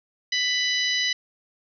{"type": "harmonic tone", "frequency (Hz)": 993, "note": "B5", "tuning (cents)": 9, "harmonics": [2, 3, 4, 5, 6], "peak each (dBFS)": [-26, -27, -27, -30, -34], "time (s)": [0.32, 1.13], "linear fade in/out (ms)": 5, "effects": []}